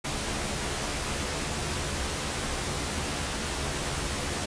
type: noise with comb filter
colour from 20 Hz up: pink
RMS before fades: -31 dBFS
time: 0.04-4.46 s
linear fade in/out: 10 ms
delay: 14 ms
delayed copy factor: +0.55
effects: resampled to 22050 Hz